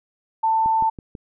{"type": "tone", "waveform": "sine", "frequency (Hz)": 890, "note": "A5", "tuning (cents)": 20, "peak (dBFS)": -16, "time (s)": [0.43, 0.9], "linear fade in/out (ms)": 10}
{"type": "click train", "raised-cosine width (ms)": 3, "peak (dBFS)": -22, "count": 4, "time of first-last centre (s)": [0.66, 1.152], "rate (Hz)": 6.1}
{"effects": []}